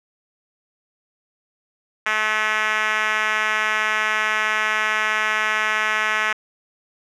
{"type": "tone with band-pass filter", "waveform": "5% pulse", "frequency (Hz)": 215.4, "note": "A3", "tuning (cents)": -37, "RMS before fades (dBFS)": -21, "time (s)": [2.06, 6.33], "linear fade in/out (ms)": 5, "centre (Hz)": 1800, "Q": 1.4, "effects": []}